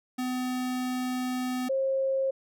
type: tone pair in turn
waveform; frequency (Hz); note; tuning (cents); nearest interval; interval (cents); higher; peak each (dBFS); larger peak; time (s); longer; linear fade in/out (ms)
square / sine; 252.8 / 535.7; B3 / C5; +41 / +41; octave + minor second; 1300; second; -29 / -24; second; 0.18-1.69 / 1.69-2.31; first; 10
effects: none